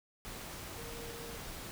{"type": "tone in noise", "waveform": "sine", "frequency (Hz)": 466.2, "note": "A#4", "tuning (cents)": 0, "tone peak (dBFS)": -48, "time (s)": [0.78, 1.37], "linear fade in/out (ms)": 0, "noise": "pink", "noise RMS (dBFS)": -45, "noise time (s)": [0.25, 1.71], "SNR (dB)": -6, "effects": []}